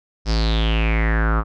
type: tone with low-pass filter sweep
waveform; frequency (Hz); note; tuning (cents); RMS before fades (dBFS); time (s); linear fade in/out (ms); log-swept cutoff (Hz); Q
square; 55; A1; 0; -18; 0.25-1.44; 50; 5300 to 1200; 7
effects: none